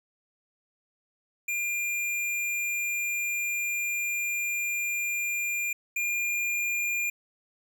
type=tone pair in turn; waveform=square; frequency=2400 / 2408 Hz; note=D7 / D7; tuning=+37 / +43 cents; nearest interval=unison; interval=6 cents; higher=second; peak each=-28 / -27 dBFS; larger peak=second; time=1.48-5.73 / 5.96-7.1 s; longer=first; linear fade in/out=5 ms; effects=none